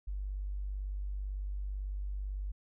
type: tone with tanh clipping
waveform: triangle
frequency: 49 Hz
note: G1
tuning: in tune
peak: -34 dBFS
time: 0.07-2.52 s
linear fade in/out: 10 ms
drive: 3 dB
effects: none